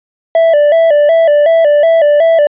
triangle tone with vibrato, 622.3 Hz, D#5, in tune, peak -3 dBFS, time 0.35-2.47 s, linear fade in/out 2 ms, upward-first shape square, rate 2.7 Hz, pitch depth 100 cents each way, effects resampled to 8000 Hz

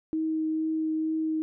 sine tone with vibrato, 316.1 Hz, D#4, 27 cents sharp, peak -25 dBFS, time 0.13-1.42 s, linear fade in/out 0 ms, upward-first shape triangle, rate 2.2 Hz, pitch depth 10 cents each way, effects none

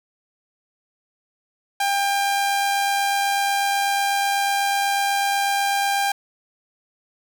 sawtooth tone with amplitude modulation, 798 Hz, G5, 31 cents sharp, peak -14 dBFS, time 1.8-6.12 s, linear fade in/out 5 ms, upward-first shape sine, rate 88.1 Hz, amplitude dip 25%, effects none

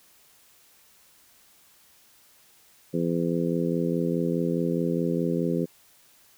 harmonic tone, 84.8 Hz, E2, 50 cents sharp, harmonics 2 / 3 / 4 / 5 / 6, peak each -27 / -29 / -30 / -31 / -32 dBFS, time 2.93-5.66 s, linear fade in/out 20 ms, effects white hiss -58 dBFS RMS until 6.37 s

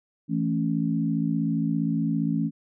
sine chord, A major, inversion second, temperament equal, 164.81 / 220 / 277.2 Hz, E3 / A3 / C#4, 0 / 0 / 0 cents, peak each -26 / -27 / -27 dBFS, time 0.28-2.51 s, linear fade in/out 50 ms, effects none

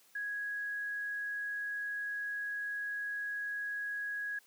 sine tone, 1661.2 Hz, G#6, in tune, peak -35 dBFS, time 0.15-4.39 s, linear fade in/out 5 ms, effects white hiss -65 dBFS RMS until 4.46 s + high-pass 200 Hz 12 dB/octave

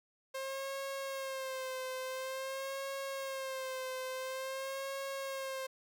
sawtooth tone with vibrato, 531 Hz, C5, 25 cents sharp, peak -34 dBFS, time 0.34-5.67 s, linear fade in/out 10 ms, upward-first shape sine, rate 0.48 Hz, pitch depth 48 cents each way, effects none

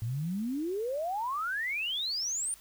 sine exponential sweep, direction up, 108.2 to 9410 Hz, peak -30 dBFS, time 0.02-2.54 s, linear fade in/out 0 ms, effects added 50 Hz sine -64 dBFS peak until 2.6 s + white hiss -56 dBFS RMS until 2.6 s

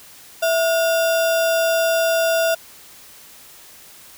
sine tone with sample-and-hold, 659.3 Hz, E5, in tune, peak -15 dBFS, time 0.42-2.55 s, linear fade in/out 10 ms, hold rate 2100 Hz, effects white hiss -44 dBFS RMS until 4.17 s

